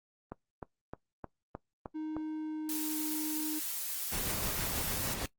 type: click train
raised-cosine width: 1 ms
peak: -25 dBFS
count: 7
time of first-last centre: 0.32-2.166 s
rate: 3.25 Hz
type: tone with pitch glide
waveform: triangle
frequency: 311.1 to 308.1 Hz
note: D#4 to D#4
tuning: 0 to -17 cents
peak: -33 dBFS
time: 1.94-3.6 s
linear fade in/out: 20 ms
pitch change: -17 cents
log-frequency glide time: 2.33-3.01 s
type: noise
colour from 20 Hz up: blue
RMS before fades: -37 dBFS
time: 2.69-5.14 s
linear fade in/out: 2 ms
type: noise with tremolo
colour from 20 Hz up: pink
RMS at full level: -36 dBFS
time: 4.12-5.26 s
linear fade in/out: 2 ms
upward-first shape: sine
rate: 6.5 Hz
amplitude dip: 30%
effects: noise-tail reverb RT60 0.1 s tail -19 dB re dry + Opus 24 kbps